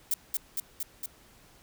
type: noise with echo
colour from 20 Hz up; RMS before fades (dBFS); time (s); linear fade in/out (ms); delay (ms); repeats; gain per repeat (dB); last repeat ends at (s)
violet; -27; 0.11-0.14; 2; 230; 4; -2; 1.06
effects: pink hiss -58 dBFS RMS until 1.62 s